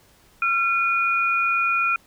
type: tone pair together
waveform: sine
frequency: 1367 / 2448 Hz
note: F6 / D#7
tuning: -37 / -29 cents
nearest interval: minor seventh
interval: 1008 cents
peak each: -21 dBFS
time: 0.42-1.96 s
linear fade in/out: 2 ms
effects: pink hiss -56 dBFS RMS until 2.06 s